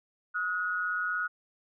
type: tone pair together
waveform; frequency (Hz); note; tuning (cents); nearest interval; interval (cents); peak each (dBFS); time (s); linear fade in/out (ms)
sine; 1269 / 1452.5; D#6 / F#6; +34 / -32; major second; 234; -35 / -29; 0.34-1.28; 20
effects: none